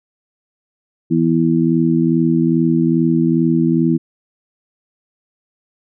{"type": "harmonic tone", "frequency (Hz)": 82.41, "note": "E2", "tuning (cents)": 0, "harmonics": [2, 3, 4], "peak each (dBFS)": [-16, -16, -16], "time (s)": [1.1, 3.98], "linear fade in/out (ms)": 20, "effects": []}